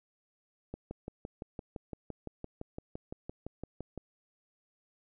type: click train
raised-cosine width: 2 ms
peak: -26 dBFS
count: 20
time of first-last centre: 0.74-3.977 s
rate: 5.87 Hz
effects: none